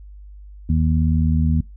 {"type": "harmonic tone", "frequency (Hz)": 79, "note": "D#2", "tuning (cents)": 27, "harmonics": [1, 2, 3], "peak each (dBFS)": [-17, -20, -22], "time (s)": [0.69, 1.61], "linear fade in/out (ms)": 5, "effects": ["noise-tail reverb RT60 0.2 s tail -23 dB re dry", "added 50 Hz sine -37 dBFS peak until 1.76 s"]}